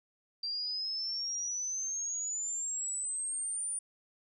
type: exponential sweep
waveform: sine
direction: up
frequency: 4699 to 9397 Hz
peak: -33 dBFS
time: 0.43-3.79 s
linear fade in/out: 5 ms
effects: none